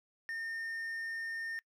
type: tone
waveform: triangle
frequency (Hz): 1821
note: A#6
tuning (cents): -41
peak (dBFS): -35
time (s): 0.29-1.59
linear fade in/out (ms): 0
effects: noise-tail reverb RT60 0.1 s tail -24 dB re dry